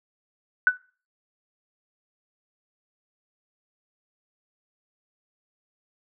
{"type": "tone with exponential decay", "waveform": "sine", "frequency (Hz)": 1494, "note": "F#6", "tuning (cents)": 16, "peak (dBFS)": -10, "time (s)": [0.67, 0.77], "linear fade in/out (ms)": 1, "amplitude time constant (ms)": 21, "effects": ["noise-tail reverb RT60 0.4 s tail -22 dB re dry"]}